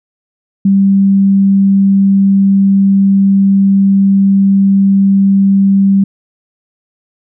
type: tone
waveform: sine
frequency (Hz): 196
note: G3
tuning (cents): 0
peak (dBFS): -5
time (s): 0.65-6.04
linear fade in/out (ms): 5
effects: none